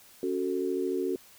sine chord, F# minor, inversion second, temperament just, 277.5 / 370 / 444 Hz, C#4 / F#4 / A4, +2 / 0 / +16 cents, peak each -33 / -29 / -34 dBFS, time 0.23-1.16 s, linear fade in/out 2 ms, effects white hiss -55 dBFS RMS until 1.38 s

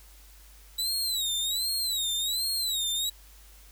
sawtooth tone with vibrato, 3909 Hz, B7, 19 cents flat, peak -24 dBFS, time 0.78-3.1 s, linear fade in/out 10 ms, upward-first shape sine, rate 1.3 Hz, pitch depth 150 cents each way, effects added 50 Hz sine -51 dBFS peak until 3.71 s + white hiss -56 dBFS RMS until 3.71 s

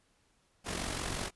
pink noise with amplitude modulation, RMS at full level -34 dBFS, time 0.64-1.31 s, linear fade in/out 50 ms, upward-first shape sine, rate 45.8 Hz, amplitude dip 55%, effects pink hiss -71 dBFS RMS until 1.35 s + resampled to 24000 Hz

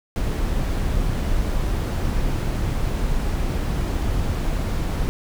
brown noise, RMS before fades -22 dBFS, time 0.16-5.09 s, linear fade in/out 0 ms, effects none

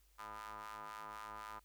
sawtooth ring-modulated tone, 105.9 Hz, G#2, 34 cents sharp, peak -40 dBFS, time 0.18-1.6 s, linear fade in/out 20 ms, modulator 1110 Hz, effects added 50 Hz sine -68 dBFS peak until 1.64 s + white hiss -74 dBFS RMS until 1.64 s

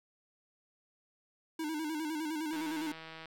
square tone with vibrato, 311.1 Hz, D#4, in tune, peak -35 dBFS, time 1.59-2.92 s, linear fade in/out 5 ms, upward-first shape square, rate 9.8 Hz, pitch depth 60 cents each way
click train, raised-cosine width 0.3 ms, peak -31 dBFS, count 118, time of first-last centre 2.53-3.257 s, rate 161 Hz
effects none

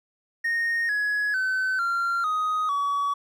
triangle tone with pitch steps, 1853 / 1679.7 / 1522.6 / 1380.2 / 1251.1 / 1134.1 Hz, A#6 / G#6 / F#6 / F6 / D#6 / C#6, -11 / +19 / +49 / -21 / +9 / +39 cents, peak -20 dBFS, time 0.44-3.14 s, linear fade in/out 10 ms, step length 450 ms, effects tanh soft clip ceiling -16 dBFS

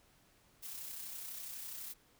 blue noise with amplitude modulation, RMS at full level -44 dBFS, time 0.62-1.94 s, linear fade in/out 20 ms, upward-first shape sine, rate 32 Hz, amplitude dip 35%, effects pink hiss -68 dBFS RMS until 2.19 s

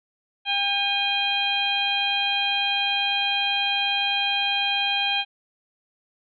harmonic tone with a mistuned harmonic, 801 Hz, G5, 37 cents sharp, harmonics 1 / 2 / 3 / 4 / 5, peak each -28 / -33 / -26 / -24 / -33 dBFS, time 0.45-5.25 s, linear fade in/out 50 ms, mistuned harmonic 3, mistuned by +48 cents, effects none

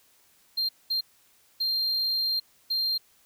triangle tone bursts at uneven times, 4186 Hz, C8, in tune, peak -23 dBFS, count 4, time 0.57-0.69 / 0.9-1.01 / 1.6-2.4 / 2.7-2.98 s, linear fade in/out 10 ms, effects white hiss -62 dBFS RMS until 3.25 s

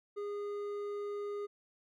triangle tone with hard clipping, 409.8 Hz, G#4, 23 cents flat, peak -38 dBFS, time 0.16-1.47 s, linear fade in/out 20 ms, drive 10 dB, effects none

